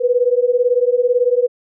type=beating tone pair; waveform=sine; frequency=482.3 / 500.3 Hz; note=B4 / B4; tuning=-41 / +22 cents; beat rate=18 Hz; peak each=-15 / -15 dBFS; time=0-1.48 s; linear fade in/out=20 ms; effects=none